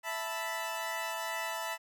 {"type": "chord", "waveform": "20% pulse", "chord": "E suspended fourth", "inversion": "none", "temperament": "equal", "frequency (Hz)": [659.3, 880, 987.8], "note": ["E5", "A5", "B5"], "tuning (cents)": [0, 0, 0], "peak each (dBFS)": -34, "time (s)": [0.03, 1.78], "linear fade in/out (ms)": 50, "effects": []}